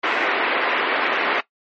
white band-pass noise, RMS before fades -21 dBFS, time 0.03-1.41 s, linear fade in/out 10 ms, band 300 to 2400 Hz, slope 24 dB/octave, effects noise-tail reverb RT60 0.1 s tail -17 dB re dry + MP3 32 kbps

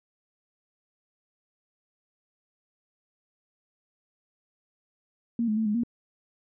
sine tone with pitch steps, 233.3 / 213.9 / 221.4 / 209.4 / 236.4 Hz, A#3 / A3 / A3 / G#3 / A#3, +2 / -49 / +11 / +15 / +24 cents, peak -23 dBFS, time 5.39-5.835 s, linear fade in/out 2 ms, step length 89 ms, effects none

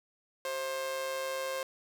sawtooth tone with amplitude modulation, 530 Hz, C5, 22 cents sharp, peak -27 dBFS, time 0.45-1.63 s, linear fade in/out 2 ms, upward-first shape sine, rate 147 Hz, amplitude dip 50%, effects none

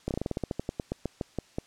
slowing click train, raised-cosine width 2 ms, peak -16 dBFS, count 18, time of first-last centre 0.08-1.585 s, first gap 28 ms, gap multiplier 1.13, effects white hiss -59 dBFS RMS until 1.66 s + low-pass 7000 Hz 12 dB/octave

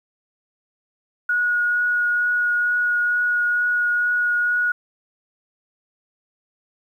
sine tone with vibrato, 1451 Hz, F#6, 34 cents flat, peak -17 dBFS, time 1.29-4.72 s, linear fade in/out 5 ms, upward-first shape triangle, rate 2.2 Hz, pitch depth 10 cents each way, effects 9-bit

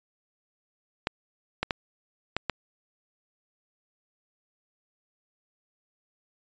clicks, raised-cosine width 0.3 ms, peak -10 dBFS, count 5, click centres 1.071 / 1.63 / 1.708 / 2.366 / 2.497 s, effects resampled to 16000 Hz

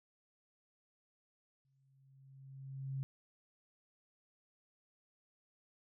sine tone with exponential growth, 135 Hz, C#3, 45 cents flat, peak -35 dBFS, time 1.65-3.03 s, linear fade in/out 0 ms, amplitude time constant 300 ms, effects none

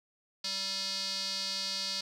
square tone with band-pass filter, 193.7 Hz, G3, 20 cents flat, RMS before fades -35 dBFS, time 0.44-2.01 s, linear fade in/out 5 ms, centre 4600 Hz, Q 5.1, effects none

